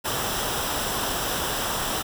pink noise with comb filter, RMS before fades -27 dBFS, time 0.04-2.03 s, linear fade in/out 20 ms, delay 0.45 ms, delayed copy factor -0.55, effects none

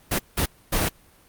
pink noise bursts at uneven times, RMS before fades -22 dBFS, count 3, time 0.11-0.19 / 0.37-0.46 / 0.72-0.89 s, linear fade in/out 10 ms, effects pink hiss -55 dBFS RMS until 1.28 s + Opus 32 kbps

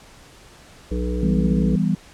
harmonic tone, 60.6 Hz, B1, 32 cents flat, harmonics 1 / 3 / 5 / 7 / 8, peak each -23 / -28 / -30 / -31 / -32 dBFS, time 0.91-1.76 s, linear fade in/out 5 ms
sine chord, E minor, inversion none, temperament equal, 164.81 / 196 / 246.9 Hz, E3 / G3 / B3, 0 / 0 / 0 cents, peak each -21 / -20 / -25 dBFS, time 1.23-1.95 s, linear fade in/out 2 ms
effects pink hiss -47 dBFS RMS until 2.13 s + low-pass 9000 Hz 12 dB/octave

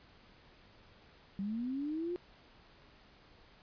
sine linear sweep, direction up, 189.9 to 360 Hz, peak -34 dBFS, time 1.39-2.16 s, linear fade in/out 0 ms, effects pink hiss -61 dBFS RMS until 3.62 s + resampled to 11025 Hz

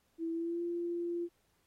sine tone with pitch glide, 329.6 to 344.4 Hz, E4 to F4, 0 to -24 cents, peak -33 dBFS, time 0.18-1.29 s, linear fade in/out 50 ms, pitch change +76 cents, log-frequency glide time 0.32-0.62 s, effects pink hiss -75 dBFS RMS until 1.66 s + AAC 48 kbps

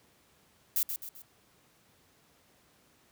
violet noise with echo, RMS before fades -28 dBFS, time 0.76-0.83 s, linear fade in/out 2 ms, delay 130 ms, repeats 3, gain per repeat -7 dB, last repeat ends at 1.22 s, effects pink hiss -65 dBFS RMS until 3.11 s + high-pass 80 Hz 12 dB/octave

